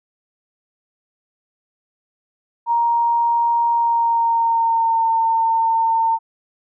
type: tone with pitch glide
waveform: sine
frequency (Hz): 937 to 906.1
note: A#5 to A#5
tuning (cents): +9 to -49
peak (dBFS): -14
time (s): 2.66-6.19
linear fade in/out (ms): 50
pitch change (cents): -58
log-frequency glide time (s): 3.7-5.1
effects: none